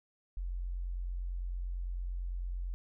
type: tone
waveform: sine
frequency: 44.46 Hz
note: F1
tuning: 32 cents sharp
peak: -34 dBFS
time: 0.37-2.74 s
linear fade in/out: 0 ms
effects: none